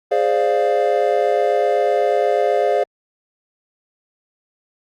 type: chord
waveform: triangle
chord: D half-diminished seventh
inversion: second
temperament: equal with one note detuned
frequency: 415.3 / 523.3 / 591.4 / 698.5 Hz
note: Ab4 / C5 / D5 / F5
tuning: 0 / 0 / +12 / 0 cents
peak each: -18 dBFS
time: 0.11-2.84 s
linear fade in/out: 10 ms
effects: Opus 48 kbps